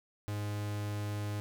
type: tone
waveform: 45% pulse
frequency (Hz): 103.83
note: G#2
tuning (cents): 0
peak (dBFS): -34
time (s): 0.28-1.4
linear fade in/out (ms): 0
effects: none